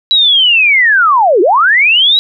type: linear two-way sweep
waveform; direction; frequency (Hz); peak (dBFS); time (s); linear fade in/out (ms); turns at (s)
sine; down then up; 3942 to 329.6 to 3942; -5; 0.11-2.19; 0; 1.41
effects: none